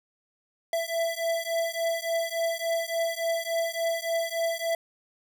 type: beating tone pair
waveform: square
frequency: 664 / 667.5 Hz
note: E5 / E5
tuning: +12 / +22 cents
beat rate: 3.5 Hz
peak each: -30 dBFS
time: 0.73-4.75 s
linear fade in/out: 2 ms
effects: none